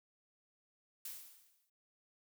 blue noise with exponential decay, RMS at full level -43 dBFS, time 1.05-1.7 s, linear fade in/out 5 ms, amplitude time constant 140 ms, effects none

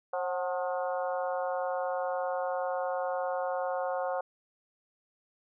harmonic tone with a mistuned harmonic, 179 Hz, F3, 43 cents sharp, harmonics 3 / 4 / 5 / 6 / 7 / 8, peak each -32 / -34 / -40 / -41 / -43 / -44 dBFS, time 0.13-4.21 s, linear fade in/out 5 ms, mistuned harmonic 4, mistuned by +50 cents, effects none

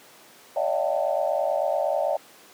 sine tone cluster, 569 / 618 / 685 / 769 / 893 Hz, C#5 / D#5 / F5 / G5 / A5, +45 / -12 / -34 / -33 / +25 cents, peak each -26 / -26 / -28 / -30 / -35 dBFS, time 0.56-2.17 s, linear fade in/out 5 ms, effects pink hiss -50 dBFS RMS until 2.53 s + high-pass 300 Hz 12 dB/octave

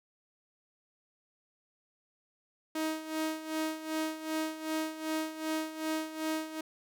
sawtooth tone with tremolo, 315.1 Hz, D#4, 22 cents sharp, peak -26 dBFS, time 2.75-6.61 s, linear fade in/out 5 ms, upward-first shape sine, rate 2.6 Hz, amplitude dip 75%, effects none

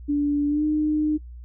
sine tone with pitch glide, 290 to 304.4 Hz, D4 to D#4, -22 to -38 cents, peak -19 dBFS, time 0.08-1.18 s, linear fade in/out 20 ms, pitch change +84 cents, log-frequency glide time 0.48-0.64 s, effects noise-tail reverb RT60 0.1 s tail -26 dB re dry + added 60 Hz sine -37 dBFS peak until 1.44 s

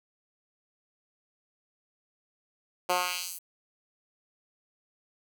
10% pulse tone with high-pass filter sweep, 179.6 Hz, F3, 49 cents sharp, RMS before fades -31 dBFS, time 2.89-3.39 s, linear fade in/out 10 ms, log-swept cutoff 490 to 12000 Hz, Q 1, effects none

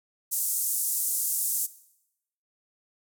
white band-pass noise, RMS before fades -28 dBFS, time 0.31-1.67 s, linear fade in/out 20 ms, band 7400 to 14000 Hz, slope 24 dB/octave, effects noise-tail reverb RT60 0.8 s tail -17 dB re dry

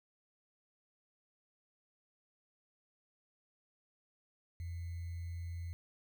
sine tone with sample-and-hold, 85.3 Hz, F2, 40 cents flat, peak -39 dBFS, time 4.6-5.73 s, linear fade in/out 0 ms, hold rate 2100 Hz, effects none

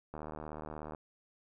click train, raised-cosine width 1 ms, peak -29 dBFS, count 63, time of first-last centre 0.14-0.948 s, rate 76.7 Hz, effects none

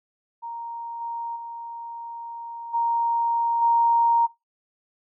sine tone with level steps, 932.3 Hz, A#5, in tune, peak -31 / -28 / -33 / -20 / -16 dBFS, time 0.42-4.27 s, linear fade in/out 20 ms, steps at 1 / 1.35 / 2.73 / 3.61 s, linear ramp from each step 20 ms, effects noise-tail reverb RT60 0.2 s tail -19 dB re dry

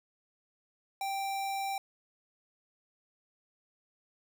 square tone, 784 Hz, G5, in tune, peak -33 dBFS, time 1.01-1.78 s, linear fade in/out 2 ms, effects 12-bit

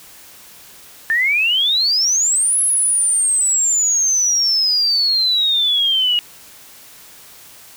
sine exponential two-way sweep, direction up then down, 1760 to 10880 to 2866 Hz, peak -13 dBFS, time 1.1-6.19 s, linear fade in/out 0 ms, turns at 2.61 s, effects white hiss -42 dBFS RMS until 7.76 s

